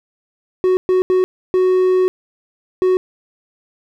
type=tone bursts at uneven times; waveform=triangle; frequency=370 Hz; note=F#4; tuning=in tune; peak=-9 dBFS; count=5; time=0.64-0.77 / 0.89-1.02 / 1.1-1.24 / 1.54-2.08 / 2.82-2.97 s; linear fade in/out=0 ms; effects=none